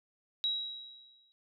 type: tone with exponential decay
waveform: sine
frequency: 3857 Hz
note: B7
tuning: 42 cents flat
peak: -27 dBFS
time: 0.44-1.32 s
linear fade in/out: 0 ms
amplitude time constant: 190 ms
effects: none